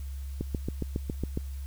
click train, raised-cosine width 3 ms, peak -17 dBFS, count 8, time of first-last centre 0.41-1.374 s, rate 7.26 Hz, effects added 68 Hz sine -34 dBFS peak until 1.66 s + white hiss -56 dBFS RMS until 1.66 s

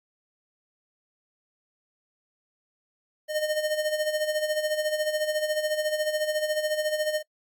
square tone with tremolo, 612 Hz, D#5, 29 cents flat, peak -23 dBFS, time 3.28-7.23 s, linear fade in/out 50 ms, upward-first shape sine, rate 14 Hz, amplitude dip 65%, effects noise-tail reverb RT60 0.1 s tail -22 dB re dry + Opus 48 kbps

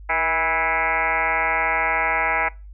sine tone with frequency modulation, 1480 Hz, F#6, in tune, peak -18 dBFS, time 0.09-2.49 s, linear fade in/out 10 ms, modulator 167 Hz, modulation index 5, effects noise-tail reverb RT60 0.3 s tail -23 dB re dry + added 50 Hz sine -37 dBFS peak until 2.73 s

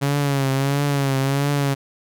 sawtooth tone with vibrato, 139 Hz, C#3, 5 cents sharp, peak -14 dBFS, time 0.01-1.75 s, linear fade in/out 20 ms, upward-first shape triangle, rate 1.5 Hz, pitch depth 68 cents each way, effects none

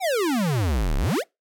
square exponential two-way sweep, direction down then up, 803 to 31.94 to 803 Hz, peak -21 dBFS, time 0-1.24 s, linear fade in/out 50 ms, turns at 0.97 s, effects noise-tail reverb RT60 0.2 s tail -25 dB re dry

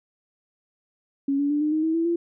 sine tone with pitch steps, 277.2 / 285.5 / 294 / 302.8 / 311.9 / 321.2 / 330.8 / 340.7 Hz, C#4 / D4 / D4 / D#4 / D#4 / E4 / E4 / F4, 0 / -49 / +2 / -47 / +4 / -45 / +6 / -43 cents, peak -20 dBFS, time 1.28-2.16 s, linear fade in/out 5 ms, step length 110 ms, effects none

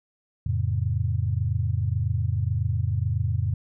sine chord, F augmented, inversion none, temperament just, 87.31 / 109.13 / 136.42 Hz, F2 / A2 / C#3, 0 / -14 / -27 cents, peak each -26 / -25 / -29 dBFS, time 0.46-3.54 s, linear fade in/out 5 ms, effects none

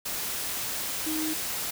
sine tone in noise, 313 Hz, D#4, 10 cents sharp, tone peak -29 dBFS, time 1.06-1.34 s, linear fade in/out 10 ms, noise white, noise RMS -32 dBFS, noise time 0.05-1.71 s, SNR 0 dB, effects none

